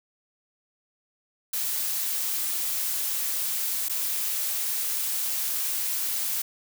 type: noise with dropouts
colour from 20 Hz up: blue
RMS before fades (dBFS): -28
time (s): 1.53-6.42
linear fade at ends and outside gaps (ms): 5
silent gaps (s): 3.886-3.895
effects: none